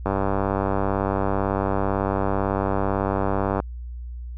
click train, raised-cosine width 1 ms, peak -9 dBFS, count 348, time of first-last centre 0.06-3.601 s, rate 98 Hz, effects added 60 Hz sine -31 dBFS peak until 4.37 s

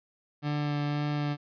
30% pulse tone with vibrato, 146.83 Hz, D3, in tune, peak -25 dBFS, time 0.42-1.37 s, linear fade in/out 50 ms, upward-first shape sine, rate 1.9 Hz, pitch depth 10 cents each way, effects resampled to 11025 Hz

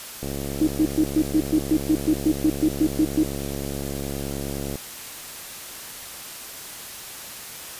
click train, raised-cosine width 2 ms, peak -17 dBFS, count 316, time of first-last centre 0.23-4.756 s, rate 69.6 Hz
sine tone bursts, 311.4 Hz, D#4, 2 cents sharp, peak -15 dBFS, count 15, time 0.61-3.235 s, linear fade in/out 5 ms, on 63 ms, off 120 ms
effects white hiss -37 dBFS RMS until 7.79 s + resampled to 32000 Hz

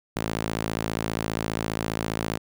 sawtooth tone with high-pass filter, 54.9 Hz, A1, 3 cents flat, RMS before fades -29 dBFS, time 0.16-2.38 s, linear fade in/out 10 ms, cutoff 150 Hz, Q 0.64, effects none

